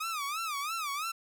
sawtooth tone with vibrato, 1228 Hz, D#6, 23 cents flat, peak -29 dBFS, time 0-1.12 s, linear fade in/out 10 ms, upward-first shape sine, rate 3 Hz, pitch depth 170 cents each way, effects none

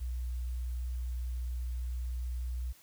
sine tone, 61.3 Hz, B1, 12 cents flat, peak -32 dBFS, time 0-2.73 s, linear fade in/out 20 ms, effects tanh soft clip ceiling -28 dBFS + white hiss -60 dBFS RMS until 2.82 s

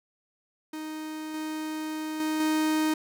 45% pulse tone with level steps, 311.1 Hz, D#4, in tune, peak -34 / -31 / -26 / -23 dBFS, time 0.73-2.94 s, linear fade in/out 5 ms, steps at 1.34 / 2.2 / 2.4 s, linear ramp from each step 2 ms, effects none

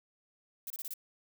violet noise bursts, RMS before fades -40 dBFS, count 5, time 0.67-0.938 s, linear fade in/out 2 ms, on 32 ms, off 27 ms, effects none

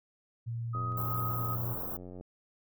sine tone with pitch glide, 116.3 to 117.04 Hz, A#2 to A#2, -4 to +7 cents, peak -33 dBFS, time 0.46-1.75 s, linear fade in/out 20 ms, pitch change +11 cents, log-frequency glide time 0.76-1.13 s
sine tone with tremolo, 1255 Hz, D#6, 15 cents sharp, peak -34 dBFS, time 0.73-1.56 s, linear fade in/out 20 ms, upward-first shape square, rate 2.6 Hz, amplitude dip 25%
click train, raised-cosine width 2 ms, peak -33 dBFS, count 133, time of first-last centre 0.75-2.21 s, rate 90.4 Hz
white band-stop noise, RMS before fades -38 dBFS, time 0.97-1.97 s, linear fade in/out 5 ms, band 1300 to 14000 Hz, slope 48 dB/octave
effects none

